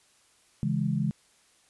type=chord; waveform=sine; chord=C# minor; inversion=none; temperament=equal; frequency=138.59 / 164.81 / 207.7 Hz; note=C#3 / E3 / G#3; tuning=0 / 0 / 0 cents; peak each=-29 dBFS; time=0.63-1.11 s; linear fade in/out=0 ms; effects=white hiss -63 dBFS RMS until 1.69 s + resampled to 24000 Hz